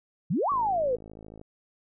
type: exponential two-way sweep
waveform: sine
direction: up then down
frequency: 138.1 to 1174.7 to 470 Hz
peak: -23 dBFS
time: 0.3-0.96 s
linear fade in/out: 10 ms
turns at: 0.5 s
type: click train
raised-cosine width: 2 ms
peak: -32 dBFS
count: 49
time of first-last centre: 0.52-1.414 s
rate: 53.7 Hz
effects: none